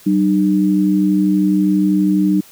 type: tone pair together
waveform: sine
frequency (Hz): 191.1 / 303.4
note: G3 / D#4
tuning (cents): -44 / -44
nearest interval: minor sixth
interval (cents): 800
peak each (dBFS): -14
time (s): 0.06-2.41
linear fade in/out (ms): 10
effects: white hiss -44 dBFS RMS until 2.51 s